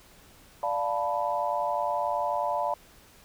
sine chord, B half-diminished seventh, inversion first, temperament equal, 587.3 / 698.5 / 880 / 987.8 Hz, D5 / F5 / A5 / B5, 0 / 0 / 0 / 0 cents, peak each -31 dBFS, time 0.63-2.74 s, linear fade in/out 2 ms, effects pink hiss -55 dBFS RMS until 3.24 s

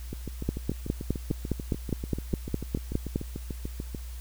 two click trains, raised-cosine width 3 ms, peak -21 / -13 dBFS, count 27 / 14, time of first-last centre 0.13-3.948 / 0.49-3.159 s, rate 6.81 / 4.87 Hz, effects added 60 Hz sine -36 dBFS peak until 4.2 s + white hiss -51 dBFS RMS until 4.2 s

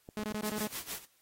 clicks, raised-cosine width 2 ms, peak -32 dBFS, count 5, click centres 0.089 / 0.193 / 0.229 / 0.307 / 0.344 s
sawtooth tone bursts, 212.5 Hz, G#3, 40 cents sharp, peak -30 dBFS, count 6, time 0.17-0.672 s, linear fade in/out 0 ms, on 67 ms, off 20 ms
white noise with tremolo, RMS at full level -38 dBFS, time 0.42-1.06 s, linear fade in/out 50 ms, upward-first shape sine, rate 6.4 Hz, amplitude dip 85%
effects white hiss -69 dBFS RMS until 1.21 s + AAC 48 kbps

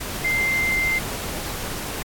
sine tone in noise, 2088 Hz, C7, 4 cents flat, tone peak -19 dBFS, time 0.24-0.99 s, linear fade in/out 10 ms, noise pink, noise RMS -30 dBFS, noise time 0-2.03 s, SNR +8 dB, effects AAC 64 kbps

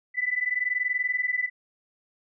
sine tone pair together, 1982.3 / 2003 Hz, B6 / B6, +6 / +24 cents, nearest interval unison, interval 18 cents, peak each -27 dBFS, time 0.14-1.5 s, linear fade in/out 50 ms, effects none

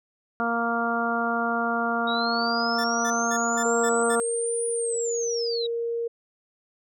harmonic tone, 233.1 Hz, A#3, in tune, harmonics 1 / 2 / 3 / 4 / 5 / 6, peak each -29 / -32 / -28 / -34 / -31 / -28 dBFS, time 0.4-4.2 s, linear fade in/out 0 ms
sine linear two-way sweep, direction up then down, 3764 to 9510 to 3764 Hz, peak -29 dBFS, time 2.07-5.67 s, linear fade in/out 10 ms, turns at 4.68 s
sawtooth tone bursts, 1760 Hz, A6, in tune, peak -29 dBFS, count 6, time 2.78-4.158 s, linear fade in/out 10 ms, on 63 ms, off 200 ms
sine tone, 466.2 Hz, A#4, in tune, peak -25 dBFS, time 3.65-6.08 s, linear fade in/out 10 ms
effects none

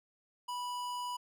sine tone with hard clipping, 983 Hz, B5, 8 cents flat, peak -38 dBFS, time 0.48-1.17 s, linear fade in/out 10 ms, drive 18 dB, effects none

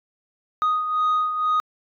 sine beating tone pair, 1244.5 / 1246.6 Hz, D#6 / D#6, 0 / +3 cents, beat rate 2.1 Hz, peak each -18 / -25 dBFS, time 0.62-1.6 s, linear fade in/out 0 ms, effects tanh soft clip ceiling -16 dBFS

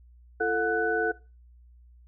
sine tone cluster, 339.5 / 442.8 / 723 / 1493 Hz, F4 / A4 / F#5 / F#6, -49 / +11 / -40 / +15 cents, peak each -33 / -26 / -31 / -27 dBFS, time 0.4-1.12 s, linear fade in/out 10 ms, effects noise-tail reverb RT60 0.3 s tail -19 dB re dry + added 60 Hz sine -51 dBFS peak until 2.07 s

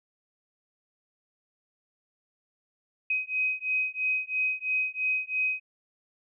sine beating tone pair, 2520 / 2523 Hz, D#7 / D#7, +21 / +23 cents, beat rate 3 Hz, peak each -29 dBFS, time 3.1-5.6 s, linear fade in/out 5 ms, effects none

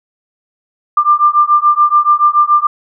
sine beating tone pair, 1188 / 1195 Hz, D6 / D6, +20 / +30 cents, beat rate 7 Hz, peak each -10 dBFS, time 0.97-2.67 s, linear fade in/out 5 ms, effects none

